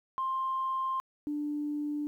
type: tone pair in turn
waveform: sine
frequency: 1054 / 295.1 Hz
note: C6 / D4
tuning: +12 / +8 cents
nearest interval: octave + minor seventh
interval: 2204 cents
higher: first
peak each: -28 / -30 dBFS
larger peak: first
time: 0.18-1 / 1.27-2.07 s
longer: first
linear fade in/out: 0 ms
effects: tanh soft clip ceiling -24 dBFS + 11-bit